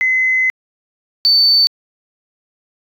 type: tone pair in turn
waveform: sine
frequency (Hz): 2041 / 4532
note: C7 / C#8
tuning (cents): -44 / +37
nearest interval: octave + major second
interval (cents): 1381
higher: second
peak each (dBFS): -11 / -7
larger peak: second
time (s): 0.01-0.5 / 1.25-1.67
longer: first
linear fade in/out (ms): 0
effects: tanh soft clip ceiling -4 dBFS